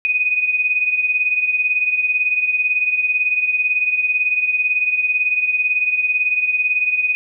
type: beating tone pair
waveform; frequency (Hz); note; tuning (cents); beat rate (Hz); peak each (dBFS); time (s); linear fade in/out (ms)
sine; 2489 / 2507; D#7 / D#7; 0 / +12; 18; -16 / -22; 0.05-7.15; 0
effects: none